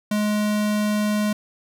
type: tone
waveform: square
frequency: 210 Hz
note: G#3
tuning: 19 cents sharp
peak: -20 dBFS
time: 0.11-1.33 s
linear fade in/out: 5 ms
effects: none